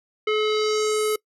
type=tone with low-pass filter sweep; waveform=square; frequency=428.4 Hz; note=A4; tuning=46 cents flat; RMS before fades=-22 dBFS; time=0.27-1.16 s; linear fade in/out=5 ms; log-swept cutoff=2600 to 12000 Hz; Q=2.5; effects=noise-tail reverb RT60 0.1 s tail -24 dB re dry